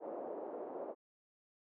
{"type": "band-pass noise", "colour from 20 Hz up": "white", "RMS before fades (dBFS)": -44, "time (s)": [0, 0.95], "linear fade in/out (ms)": 50, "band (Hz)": [330, 660], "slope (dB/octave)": 24, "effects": []}